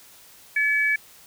sine tone pair together, 1720.9 / 2280 Hz, A6 / C#7, -39 / +48 cents, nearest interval perfect fourth, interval 487 cents, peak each -22 / -21 dBFS, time 0.56-0.96 s, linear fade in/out 5 ms, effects white hiss -50 dBFS RMS until 1.26 s

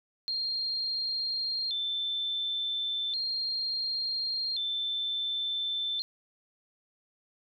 sine tone with vibrato, 3860 Hz, B7, 40 cents flat, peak -29 dBFS, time 0.28-6.02 s, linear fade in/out 0 ms, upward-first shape square, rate 0.35 Hz, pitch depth 150 cents each way, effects none

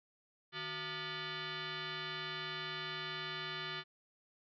sine tone with frequency modulation, 900 Hz, A5, 39 cents sharp, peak -39 dBFS, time 0.52-3.84 s, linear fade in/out 50 ms, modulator 527 Hz, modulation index 6, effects none

